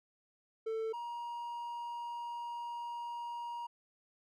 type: tone pair in turn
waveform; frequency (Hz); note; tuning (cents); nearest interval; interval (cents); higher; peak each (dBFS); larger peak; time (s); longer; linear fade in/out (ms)
triangle; 444.9 / 947.9; A4 / A#5; +19 / +29; octave + minor second; 1310; second; -32 / -37; first; 0.66-0.93 / 0.93-3.67; second; 10
effects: none